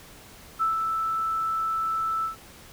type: tone with ADSR envelope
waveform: sine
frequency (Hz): 1318.5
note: E6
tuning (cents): 0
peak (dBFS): -20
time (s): 0.59-2.36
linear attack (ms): 28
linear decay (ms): 140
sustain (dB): -4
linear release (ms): 120
effects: pink hiss -48 dBFS RMS until 2.72 s